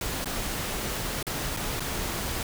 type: noise with dropouts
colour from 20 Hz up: pink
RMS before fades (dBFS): -31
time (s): 0.01-2.43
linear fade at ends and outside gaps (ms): 2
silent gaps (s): 0.245-0.257 / 1.228-1.267 / 1.566-1.57 / 1.797-1.804
effects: none